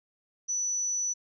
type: tone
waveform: sine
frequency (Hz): 5950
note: F#8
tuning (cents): +9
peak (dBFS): -27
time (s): 0.48-1.14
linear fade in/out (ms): 20
effects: none